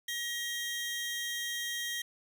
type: tone pair together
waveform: sawtooth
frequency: 1900 / 3204 Hz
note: A#6 / G7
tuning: +33 / +37 cents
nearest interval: major sixth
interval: 904 cents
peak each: -33 / -34 dBFS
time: 0.08-2.02 s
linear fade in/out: 5 ms
effects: none